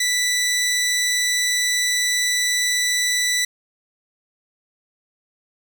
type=tone; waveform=15% pulse; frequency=1975.5 Hz; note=B6; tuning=in tune; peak=-12 dBFS; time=0-3.45 s; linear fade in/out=5 ms; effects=none